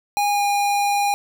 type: tone with pitch glide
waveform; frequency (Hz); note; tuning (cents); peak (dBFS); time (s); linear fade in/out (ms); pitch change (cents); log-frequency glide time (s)
square; 819 to 811.9; G#5 to G#5; -24 to -39; -18; 0.17-1.14; 0; -15; 0.31-0.44
effects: none